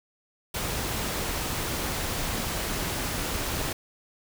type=noise; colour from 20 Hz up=pink; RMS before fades=-30 dBFS; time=0.54-3.73 s; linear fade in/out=5 ms; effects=none

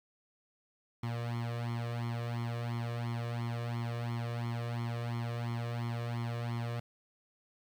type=tone with flanger; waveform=sawtooth; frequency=118.1 Hz; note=A#2; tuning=23 cents sharp; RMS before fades=-36 dBFS; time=1.03-6.8 s; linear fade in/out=5 ms; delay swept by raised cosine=0.92 to 1.75 ms; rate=2.9 Hz; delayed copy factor=+0.95; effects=low-pass 4000 Hz 12 dB/octave + 10-bit

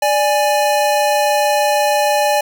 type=tone pair together; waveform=square; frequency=589.1 / 830 Hz; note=D5 / G#5; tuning=+5 / -1 cents; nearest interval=tritone; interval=594 cents; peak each=-16 dBFS; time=0.02-2.41 s; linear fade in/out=5 ms; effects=none

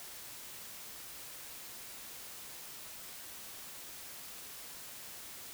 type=silence; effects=white hiss -48 dBFS RMS until 5.53 s

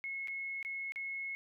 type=tone with dropouts; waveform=sine; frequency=2178 Hz; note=C#7; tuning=31 cents flat; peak=-37 dBFS; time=0.04-1.35 s; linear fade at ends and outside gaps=0 ms; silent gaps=0.274-0.282 / 0.628-0.649 / 0.921-0.959 s; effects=none

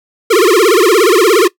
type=tone with vibrato; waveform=square; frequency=402.6 Hz; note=G4; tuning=46 cents sharp; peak=-6 dBFS; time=0.3-1.48 s; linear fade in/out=10 ms; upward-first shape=sine; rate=17 Hz; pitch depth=270 cents each way; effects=noise-tail reverb RT60 0.1 s tail -19 dB re dry

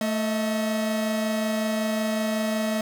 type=tone pair together; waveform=45% pulse; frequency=220.8 / 637 Hz; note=A3 / D#5; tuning=+6 / +41 cents; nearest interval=octave + tritone; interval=1835 cents; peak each=-25 / -28 dBFS; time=0.01-2.81 s; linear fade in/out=2 ms; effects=none

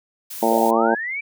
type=noise; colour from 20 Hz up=blue; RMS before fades=-33 dBFS; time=0.3-0.71 s; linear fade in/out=10 ms
type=harmonic tone; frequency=113.9 Hz; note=A#2; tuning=40 cents flat; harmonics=2 / 3 / 4 / 5 / 6 / 7 / 8; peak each=-23 / -23 / -23 / -23 / -23 / -23 / -23 dBFS; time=0.42-0.95 s; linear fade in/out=10 ms
type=linear sweep; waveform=sine; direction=up; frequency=449.3 to 2349 Hz; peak=-24 dBFS; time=0.51-1.21 s; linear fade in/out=10 ms
effects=none

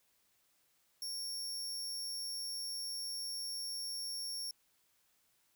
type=tone with amplitude modulation; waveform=sawtooth; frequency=5500 Hz; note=F8; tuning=27 cents flat; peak=-35 dBFS; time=1.02-4.51 s; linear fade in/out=2 ms; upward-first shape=sine; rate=126 Hz; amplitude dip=25%; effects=white hiss -74 dBFS RMS until 5.55 s

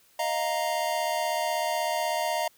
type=chord; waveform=square; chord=Eb suspended second; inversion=none; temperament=equal; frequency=622.3 / 698.5 / 932.3 Hz; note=Eb5 / F5 / Bb5; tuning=0 / 0 / 0 cents; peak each=-31 dBFS; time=0.19-2.48 s; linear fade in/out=5 ms; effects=white hiss -61 dBFS RMS until 2.57 s

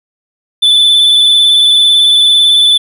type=tone with vibrato; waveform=triangle; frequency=3500 Hz; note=A7; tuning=10 cents flat; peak=-3 dBFS; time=0.62-2.78 s; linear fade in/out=10 ms; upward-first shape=sine; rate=18 Hz; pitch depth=22 cents each way; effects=none

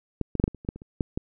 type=clicks; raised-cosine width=3 ms; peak=-13 / -15 / -10 / -6 / -14 / -27 / -30 / -13 / -27 / -30 / -11 / -15 dBFS; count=12; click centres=0.213 / 0.353 / 0.399 / 0.44 / 0.479 / 0.547 / 0.649 / 0.689 / 0.76 / 0.819 / 1.008 / 1.175 s; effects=none

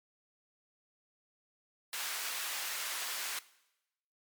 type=high-pass noise; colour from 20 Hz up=pink; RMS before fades=-38 dBFS; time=1.93-3.39 s; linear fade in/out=2 ms; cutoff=1300 Hz; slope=12 dB/octave; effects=noise-tail reverb RT60 0.9 s tail -19 dB re dry + MP3 96 kbps

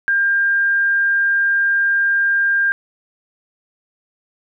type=tone; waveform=sine; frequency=1600 Hz; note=G6; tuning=35 cents sharp; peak=-13 dBFS; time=0.08-2.72 s; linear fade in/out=0 ms; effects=none

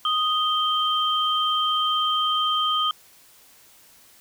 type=tone pair together; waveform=sine; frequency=1244.5 / 3141 Hz; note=D#6 / G7; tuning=0 / +3 cents; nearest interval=octave + major third; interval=1603 cents; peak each=-22 / -23 dBFS; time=0.05-2.91 s; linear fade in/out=2 ms; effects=white hiss -53 dBFS RMS until 4.2 s

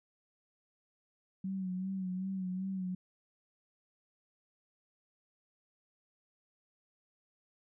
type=tone with vibrato; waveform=sine; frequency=187.7 Hz; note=F#3; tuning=25 cents sharp; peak=-34 dBFS; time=1.44-2.95 s; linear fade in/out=5 ms; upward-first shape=sine; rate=2.6 Hz; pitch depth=48 cents each way; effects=none

